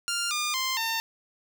10% pulse tone with pitch steps, 1396.9 / 1209.1 / 1046.5 / 905.8 Hz, F6 / D#6 / C6 / A#5, 0 / -50 / 0 / -50 cents, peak -18 dBFS, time 0.08-1 s, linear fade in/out 0 ms, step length 230 ms, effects none

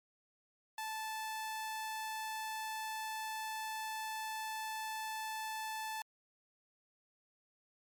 sawtooth tone, 875 Hz, A5, 10 cents flat, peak -35 dBFS, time 0.78-6.02 s, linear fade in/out 2 ms, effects MP3 96 kbps

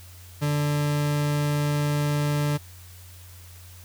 40% pulse tone, 146.83 Hz, D3, in tune, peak -21 dBFS, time 0.41-2.58 s, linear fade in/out 20 ms, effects added 90 Hz sine -44 dBFS peak until 3.84 s + white hiss -50 dBFS RMS until 3.84 s

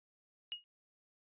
sine tone with exponential decay, 2876 Hz, F#7, 50 cents flat, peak -33 dBFS, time 0.52-0.64 s, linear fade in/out 0 ms, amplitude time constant 26 ms, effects tanh soft clip ceiling -34 dBFS + resampled to 8000 Hz

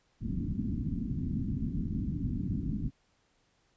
white low-pass noise, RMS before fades -33 dBFS, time 0.2-2.91 s, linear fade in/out 50 ms, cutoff 270 Hz, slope 48 dB/octave, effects pink hiss -71 dBFS RMS until 3.76 s + resampled to 16000 Hz

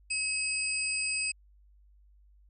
sine tone cluster, 2563 / 4875 / 8140 Hz, E7 / D#8 / C9, -49 / -36 / -49 cents, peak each -31 / -36 / -34 dBFS, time 0.1-1.32 s, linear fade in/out 10 ms, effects added 50 Hz sine -57 dBFS peak until 2.49 s

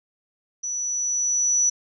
sine tone with level ramp, 5920 Hz, F#8, in tune, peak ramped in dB -26 to -16 dBFS, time 0.63-1.7 s, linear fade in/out 10 ms, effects none

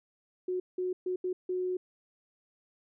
sine tone bursts at uneven times, 365.9 Hz, F#4, 19 cents flat, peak -29 dBFS, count 5, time 0.48-0.6 / 0.78-0.93 / 1.06-1.16 / 1.24-1.33 / 1.49-1.77 s, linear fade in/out 5 ms, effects none

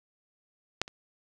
clicks, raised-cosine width 0.2 ms, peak -9 / -26 dBFS, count 2, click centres 0.816 / 0.879 s, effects none

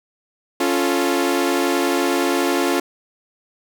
sawtooth chord, Db augmented, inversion none, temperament equal, 277.2 / 349.2 / 440 Hz, Db4 / F4 / A4, 0 / 0 / 0 cents, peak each -17 / -16 / -21 dBFS, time 0.6-2.8 s, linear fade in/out 5 ms, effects none

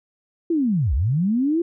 sine linear two-way sweep, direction down then up, 349.2 to 56.2 to 349.2 Hz, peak -17 dBFS, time 0.5-1.62 s, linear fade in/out 5 ms, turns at 0.94 s, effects none

